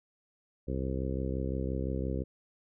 harmonic tone, 65.8 Hz, C2, 10 cents sharp, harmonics 1 / 2 / 3 / 4 / 5 / 6 / 7 / 8, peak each -34 / -37 / -39 / -40 / -41 / -42 / -42 / -43 dBFS, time 0.67-2.24 s, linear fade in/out 20 ms, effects none

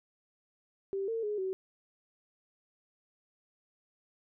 sine tone with pitch steps, 390.9 / 453.8 / 418 / 378.3 Hz, G4 / A#4 / G#4 / F#4, -5 / -47 / +11 / +38 cents, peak -31 dBFS, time 0.93-1.53 s, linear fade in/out 0 ms, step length 150 ms, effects none

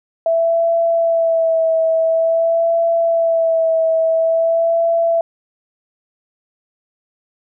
sine tone with vibrato, 659.3 Hz, E5, in tune, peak -12 dBFS, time 0.26-5.21 s, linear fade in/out 2 ms, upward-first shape sine, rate 0.48 Hz, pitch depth 27 cents each way, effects none

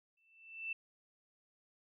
sine tone with exponential growth, 2663 Hz, E7, 17 cents sharp, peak -35 dBFS, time 0.17-0.73 s, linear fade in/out 5 ms, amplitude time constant 120 ms, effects none

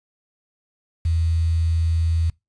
sine tone with quantisation, 82.41 Hz, E2, in tune, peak -17 dBFS, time 1.05-2.3 s, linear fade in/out 5 ms, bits 7, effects noise-tail reverb RT60 0.2 s tail -24 dB re dry + resampled to 22050 Hz

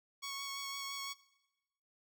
10% pulse tone with vibrato, 1108.7 Hz, C#6, in tune, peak -32 dBFS, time 0.22-1.14 s, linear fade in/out 20 ms, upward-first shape sine, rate 5.9 Hz, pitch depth 13 cents each way, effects noise-tail reverb RT60 1.0 s tail -20 dB re dry

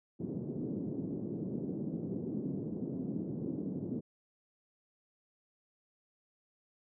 pink band-pass noise, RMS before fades -38 dBFS, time 0.19-4.01 s, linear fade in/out 20 ms, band 150 to 370 Hz, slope 24 dB/octave, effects none

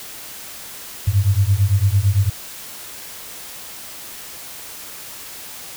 sine beating tone pair, 95 / 103.9 Hz, F#2 / G#2, +46 / +1 cents, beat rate 8.9 Hz, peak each -16 dBFS, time 1.07-2.3 s, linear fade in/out 10 ms, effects white hiss -35 dBFS RMS until 5.76 s

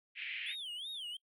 pink band-pass noise, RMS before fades -42 dBFS, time 0.15-0.56 s, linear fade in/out 50 ms, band 2000 to 3000 Hz, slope 48 dB/octave
triangle tone with vibrato, 3273 Hz, G#7, 26 cents flat, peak -39 dBFS, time 0.46-1.17 s, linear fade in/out 5 ms, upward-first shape sine, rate 2.8 Hz, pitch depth 240 cents each way
effects noise-tail reverb RT60 0.1 s tail -24 dB re dry

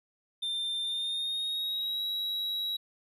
triangle tone with pitch glide, 3590 to 3870 Hz, A7 to B7, +34 to -36 cents, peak -29 dBFS, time 0.42-2.77 s, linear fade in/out 10 ms, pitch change +130 cents, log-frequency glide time 0.84-2.02 s, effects none

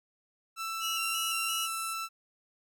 sawtooth tone, 1329 Hz, E6, 14 cents sharp, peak -30 dBFS, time 0.56-2.09 s, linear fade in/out 50 ms
sawtooth tone with vibrato, 2831 Hz, F7, 23 cents sharp, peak -29 dBFS, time 0.8-1.69 s, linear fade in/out 50 ms, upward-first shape square, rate 2.9 Hz, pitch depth 40 cents each way
white band-pass noise, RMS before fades -42 dBFS, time 1.02-1.94 s, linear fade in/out 10 ms, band 8500 to 11000 Hz, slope 48 dB/octave
effects none

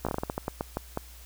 slowing click train, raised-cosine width 1 ms, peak -15 dBFS, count 13, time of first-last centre 0.05-0.974 s, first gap 16 ms, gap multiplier 1.26, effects added 60 Hz sine -47 dBFS peak until 1.25 s + white hiss -52 dBFS RMS until 1.25 s

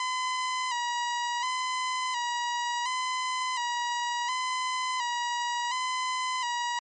sawtooth tone with vibrato, 987.8 Hz, B5, in tune, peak -24 dBFS, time 0-6.79 s, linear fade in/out 2 ms, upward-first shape square, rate 0.7 Hz, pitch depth 50 cents each way, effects MP3 32 kbps

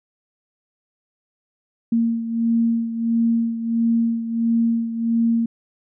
sine beating tone pair, 230 / 231.5 Hz, A#3 / A#3, -23 / -12 cents, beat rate 1.5 Hz, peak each -18 / -24 dBFS, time 1.92-5.46 s, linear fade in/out 5 ms, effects none

